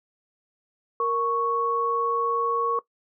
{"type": "tone pair together", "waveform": "sine", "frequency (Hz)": [466.2, 1108.8], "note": ["A#4", "C#6"], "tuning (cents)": [0, 0], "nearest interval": "octave + minor third", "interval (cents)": 1500, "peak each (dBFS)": [-26, -23], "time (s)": [1, 2.79], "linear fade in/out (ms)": 2, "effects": ["noise-tail reverb RT60 0.1 s tail -18 dB re dry"]}